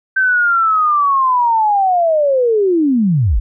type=linear sweep; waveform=sine; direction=down; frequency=1556 to 37.42 Hz; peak=-10 dBFS; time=0.16-3.4 s; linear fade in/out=10 ms; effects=none